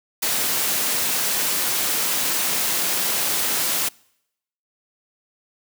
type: noise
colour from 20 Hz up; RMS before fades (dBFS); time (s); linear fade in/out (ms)
white; -22; 0.22-3.89; 10
effects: noise-tail reverb RT60 0.8 s tail -26 dB re dry + high-pass 150 Hz 12 dB/octave